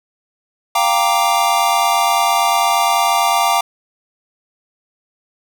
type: chord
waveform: square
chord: G minor seventh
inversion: third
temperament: equal with one note detuned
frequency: 698.5 / 787.2 / 932.3 / 1174.7 Hz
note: F5 / G5 / Bb5 / D6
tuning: 0 / +7 / 0 / 0 cents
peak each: -19 dBFS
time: 0.75-3.61 s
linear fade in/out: 5 ms
effects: none